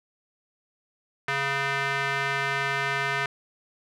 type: tone with band-pass filter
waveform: square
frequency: 138.59 Hz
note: C#3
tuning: in tune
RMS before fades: -27 dBFS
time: 1.28-3.26 s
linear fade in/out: 2 ms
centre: 1800 Hz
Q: 1.8
effects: none